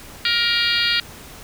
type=harmonic tone; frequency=470.6 Hz; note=A#4; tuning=16 cents sharp; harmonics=3 / 4 / 5 / 6 / 7 / 8 / 9 / 10; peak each=-25 / -25 / -25 / -25 / -25 / -25 / -25 / -25 dBFS; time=0.25-1 s; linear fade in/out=2 ms; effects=pink hiss -40 dBFS RMS until 1.43 s